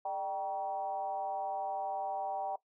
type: tone with frequency modulation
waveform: sine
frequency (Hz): 777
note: G5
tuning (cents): -16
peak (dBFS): -33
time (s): 0.05-2.56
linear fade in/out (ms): 5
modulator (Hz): 175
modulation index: 0.83
effects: noise-tail reverb RT60 0.1 s tail -18 dB re dry